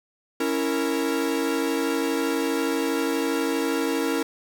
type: chord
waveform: 45% pulse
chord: A# diminished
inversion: first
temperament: equal with one note detuned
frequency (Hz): 277.2 / 329.6 / 462.9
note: C#4 / E4 / A#4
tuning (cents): 0 / 0 / -12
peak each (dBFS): -27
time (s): 0.4-4.23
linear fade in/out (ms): 5
effects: 8-bit